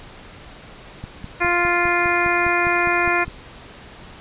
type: click train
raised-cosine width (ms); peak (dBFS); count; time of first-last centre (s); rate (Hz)
5; -19; 12; 1.04-3.28; 4.91
type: harmonic tone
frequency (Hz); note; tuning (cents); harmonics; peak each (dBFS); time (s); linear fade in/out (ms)
349.2; F4; 0; 1 / 2 / 3 / 4 / 5 / 6 / 7; -24 / -24 / -24 / -24 / -24 / -24 / -24; 1.4-3.25; 20
effects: pink hiss -41 dBFS RMS until 4.2 s + resampled to 8000 Hz